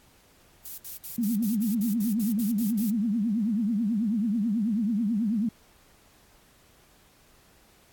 violet noise bursts, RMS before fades -37 dBFS, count 12, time 0.65-2.903 s, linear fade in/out 5 ms, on 130 ms, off 63 ms
sine tone with vibrato, 217.8 Hz, A3, 17 cents flat, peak -23 dBFS, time 1.18-5.49 s, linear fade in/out 5 ms, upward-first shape triangle, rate 9.2 Hz, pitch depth 230 cents each way
effects pink hiss -59 dBFS RMS until 7.92 s + AAC 64 kbps

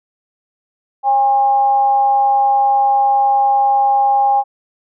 sine tone with amplitude modulation, 811 Hz, G#5, 41 cents flat, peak -8 dBFS, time 1.03-4.44 s, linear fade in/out 50 ms, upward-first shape sine, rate 262 Hz, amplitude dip 40%, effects none

